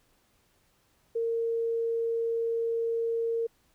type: tone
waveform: sine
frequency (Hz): 459.7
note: A#4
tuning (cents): -24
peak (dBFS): -26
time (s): 1.15-3.47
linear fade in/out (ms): 10
effects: pink hiss -68 dBFS RMS until 3.74 s